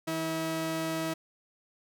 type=tone pair together; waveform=sawtooth; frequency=161.35 / 322.7 Hz; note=E3 / E4; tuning=-37 / -37 cents; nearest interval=octave; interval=1200 cents; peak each=-33 / -26 dBFS; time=0.07-1.14 s; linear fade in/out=10 ms; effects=none